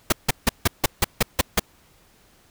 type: noise bursts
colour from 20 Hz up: pink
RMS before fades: -17 dBFS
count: 9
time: 0.1-1.596 s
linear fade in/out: 5 ms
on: 24 ms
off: 160 ms
effects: pink hiss -57 dBFS RMS until 2.5 s